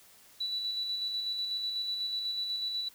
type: tone with tremolo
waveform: sine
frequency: 3951 Hz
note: B7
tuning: in tune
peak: -30 dBFS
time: 0.4-2.89 s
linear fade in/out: 10 ms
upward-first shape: square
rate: 8.1 Hz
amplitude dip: 30%
effects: white hiss -58 dBFS RMS until 2.94 s